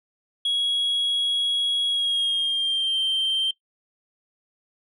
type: tone with pitch glide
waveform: sine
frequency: 3322 to 3139 Hz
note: G#7 to G7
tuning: 0 to +2 cents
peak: -18 dBFS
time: 0.45-3.51 s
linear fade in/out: 5 ms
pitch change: -98 cents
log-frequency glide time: 1.88-2.98 s
effects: noise-tail reverb RT60 0.1 s tail -19 dB re dry + tanh soft clip ceiling -19 dBFS